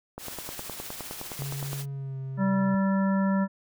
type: click train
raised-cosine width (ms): 1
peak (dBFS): -22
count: 16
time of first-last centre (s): 0.18-1.731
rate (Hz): 9.67
type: noise with tremolo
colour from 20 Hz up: white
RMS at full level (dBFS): -38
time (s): 0.18-1.86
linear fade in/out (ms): 50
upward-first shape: triangle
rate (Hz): 15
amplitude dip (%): 35
type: tone with pitch glide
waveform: triangle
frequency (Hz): 139.2 to 133.61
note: C#3 to C3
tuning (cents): +8 to +37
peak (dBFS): -30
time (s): 1.39-2.75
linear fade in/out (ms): 2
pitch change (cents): -71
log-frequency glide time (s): 1.86-2.18
type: harmonic tone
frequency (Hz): 193.9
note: G3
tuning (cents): -19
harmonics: 1 / 3 / 5 / 7 / 9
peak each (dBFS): -22 / -33 / -34 / -38 / -39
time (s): 2.37-3.48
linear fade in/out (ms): 50
effects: none